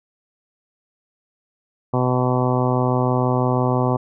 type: harmonic tone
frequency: 126.1 Hz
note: B2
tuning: 36 cents sharp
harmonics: 1 / 2 / 3 / 4 / 5 / 6 / 7 / 8 / 9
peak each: -20 / -23 / -25 / -26 / -27 / -28 / -28 / -29 / -30 dBFS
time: 1.93-3.97 s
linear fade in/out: 10 ms
effects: none